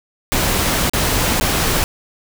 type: noise with dropouts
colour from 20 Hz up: pink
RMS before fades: -17 dBFS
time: 0.32-1.84 s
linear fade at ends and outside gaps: 0 ms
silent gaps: 0.896-0.935 / 1.399-1.41 s
effects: none